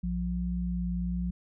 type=tone pair together; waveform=sine; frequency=59.63 / 177.7 Hz; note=A#1 / F3; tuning=+40 / +30 cents; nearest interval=octave + perfect fifth; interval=1890 cents; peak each=-32 / -30 dBFS; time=0.03-1.31 s; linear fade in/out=10 ms; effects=none